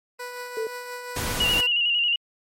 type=tone with tremolo; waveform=15% pulse; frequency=492.5 Hz; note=B4; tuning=5 cents flat; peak=-25 dBFS; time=0.19-1.67 s; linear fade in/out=10 ms; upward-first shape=triangle; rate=5.7 Hz; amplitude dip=40%
type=tone; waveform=sine; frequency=446.7 Hz; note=A4; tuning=26 cents sharp; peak=-25 dBFS; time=0.57-0.67 s; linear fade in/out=2 ms
type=noise; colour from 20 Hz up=pink; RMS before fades=-28 dBFS; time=1.16-1.61 s; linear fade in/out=5 ms
type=tone with vibrato; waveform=sine; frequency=2841 Hz; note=F7; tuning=29 cents sharp; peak=-19 dBFS; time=1.4-2.16 s; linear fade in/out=5 ms; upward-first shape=square; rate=11 Hz; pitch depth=38 cents each way
effects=MP3 64 kbps